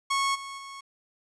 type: tone with level steps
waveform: sawtooth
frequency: 1100 Hz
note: C#6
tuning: 14 cents flat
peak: -20 / -33 / -36 dBFS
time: 0.1-0.81 s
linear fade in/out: 10 ms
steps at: 0.34 / 0.57 s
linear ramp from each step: 20 ms
effects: resampled to 22050 Hz + 10-bit